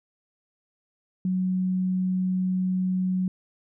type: tone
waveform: sine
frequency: 185 Hz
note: F#3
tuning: in tune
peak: -22 dBFS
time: 1.25-3.28 s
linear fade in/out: 2 ms
effects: none